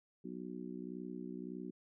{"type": "harmonic tone", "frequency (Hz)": 61.74, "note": "B1", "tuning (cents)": 0, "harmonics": [3, 4, 5, 6], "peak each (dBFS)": [-47, -47, -48, -49], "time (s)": [0.24, 1.71], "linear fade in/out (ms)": 10, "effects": []}